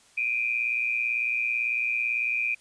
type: tone pair together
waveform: sine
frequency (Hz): 2371 / 2489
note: D7 / D#7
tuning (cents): +16 / 0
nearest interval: minor second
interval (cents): 84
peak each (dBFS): -27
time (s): 0.17-2.55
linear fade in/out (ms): 10
effects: white hiss -58 dBFS RMS until 2.6 s + resampled to 22050 Hz